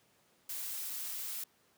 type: noise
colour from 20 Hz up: blue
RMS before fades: -40 dBFS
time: 0.49-1.44 s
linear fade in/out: 5 ms
effects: pink hiss -69 dBFS RMS until 1.77 s + high-pass 150 Hz 12 dB/octave